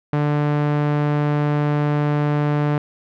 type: tone with low-pass filter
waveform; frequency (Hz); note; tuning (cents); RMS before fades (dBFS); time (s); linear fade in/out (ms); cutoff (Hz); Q
sawtooth; 147.5; D3; +8; -19; 0.13-2.78; 2; 1800; 0.68
effects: none